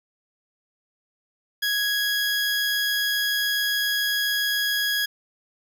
20% pulse tone, 1661.2 Hz, G#6, in tune, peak -17 dBFS, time 1.62-5.06 s, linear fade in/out 10 ms, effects none

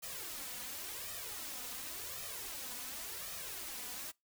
white noise with flanger, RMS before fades -44 dBFS, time 0.02-4.12 s, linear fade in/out 20 ms, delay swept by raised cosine 1.6 to 4.1 ms, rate 0.91 Hz, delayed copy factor +0.7, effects noise-tail reverb RT60 0.2 s tail -24 dB re dry

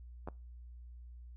clicks, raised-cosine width 1 ms, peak -28 dBFS, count 2, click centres 0.275 / 0.286 s, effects noise-tail reverb RT60 0.3 s tail -24 dB re dry + added 60 Hz sine -48 dBFS peak until 1.36 s

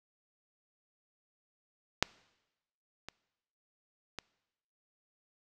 clicks, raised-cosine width 0.2 ms, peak -6 / -24 / -21 dBFS, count 3, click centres 2.026 / 3.086 / 4.187 s, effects noise-tail reverb RT60 1.0 s tail -23 dB re dry

